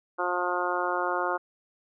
harmonic tone, 178.3 Hz, F3, 36 cents sharp, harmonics 2 / 3 / 4 / 5 / 6 / 7 / 8, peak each -33 / -33 / -33 / -33 / -33 / -33 / -33 dBFS, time 0.18-1.38 s, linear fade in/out 20 ms, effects none

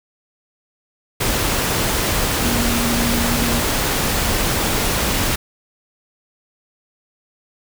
sine tone in noise, 235.8 Hz, A#3, 20 cents sharp, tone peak -21 dBFS, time 2.44-3.6 s, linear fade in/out 10 ms, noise pink, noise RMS -19 dBFS, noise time 1.2-5.36 s, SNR -5 dB, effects none

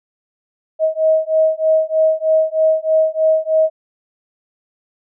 sine beating tone pair, 632 / 635.2 Hz, D#5 / D#5, +27 / +36 cents, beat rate 3.2 Hz, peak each -15 dBFS, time 0.79-3.7 s, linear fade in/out 50 ms, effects none

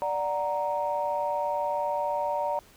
sine chord, D augmented, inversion none, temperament equal, 587.3 / 740 / 932.3 Hz, D5 / F#5 / A#5, 0 / 0 / 0 cents, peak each -29 / -33 / -28 dBFS, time 0.02-2.59 s, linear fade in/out 0 ms, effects tanh soft clip ceiling -17 dBFS + pink hiss -56 dBFS RMS until 2.76 s

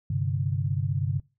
sine chord, G suspended fourth, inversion none, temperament equal, 98 / 130.81 / 146.83 Hz, G2 / C3 / D3, 0 / 0 / 0 cents, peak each -28 / -28 / -29 dBFS, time 0.1-1.2 s, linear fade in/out 5 ms, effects noise-tail reverb RT60 0.3 s tail -23 dB re dry

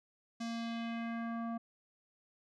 square tone with low-pass filter sweep, 230.9 Hz, A#3, 16 cents flat, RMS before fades -39 dBFS, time 0.4-1.58 s, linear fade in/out 10 ms, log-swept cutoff 6100 to 950 Hz, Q 1.8, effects none

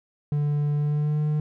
triangle tone with pitch glide, 146.83 to 151.05 Hz, D3 to D3, 0 to +49 cents, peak -19 dBFS, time 0.32-1.4 s, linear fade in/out 2 ms, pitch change +49 cents, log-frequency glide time 0.75-1.26 s, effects none

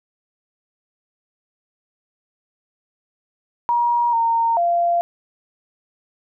sine tone with pitch steps, 952 / 920 / 690 Hz, A#5 / A#5 / F5, +36 / -23 / -21 cents, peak -15 dBFS, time 3.69-5.01 s, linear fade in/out 0 ms, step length 440 ms, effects none

